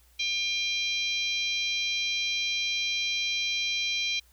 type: harmonic tone with a mistuned harmonic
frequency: 800 Hz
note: G5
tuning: 35 cents sharp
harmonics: 3 / 4 / 5 / 6 / 7 / 8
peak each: -30 / -32 / -32 / -44 / -38 / -44 dBFS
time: 0.19-4.2 s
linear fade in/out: 10 ms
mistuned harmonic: 8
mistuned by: -56 cents
effects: added 60 Hz sine -59 dBFS peak until 4.32 s + white hiss -63 dBFS RMS until 4.32 s